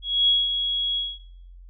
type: tone with ADSR envelope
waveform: sine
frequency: 3327 Hz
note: G#7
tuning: 2 cents sharp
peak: -14 dBFS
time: 0.02-1.2 s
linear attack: 260 ms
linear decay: 200 ms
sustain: -7 dB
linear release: 230 ms
effects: noise-tail reverb RT60 0.7 s tail -19 dB re dry + added 44 Hz sine -42 dBFS peak until 1.69 s